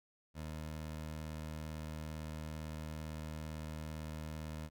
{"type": "tone", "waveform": "20% pulse", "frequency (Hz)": 77.78, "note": "D#2", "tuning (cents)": 0, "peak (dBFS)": -37, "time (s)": [0.34, 4.7], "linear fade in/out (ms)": 50, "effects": []}